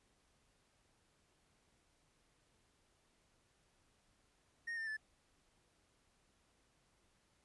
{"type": "tone with pitch steps", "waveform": "triangle", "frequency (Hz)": [1855, 1798, 1742.8], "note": ["A#6", "A6", "A6"], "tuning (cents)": [-9, 37, -17], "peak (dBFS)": -38, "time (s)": [4.67, 4.97], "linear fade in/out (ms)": 10, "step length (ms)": 100, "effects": ["pink hiss -75 dBFS RMS until 7.44 s", "resampled to 24000 Hz"]}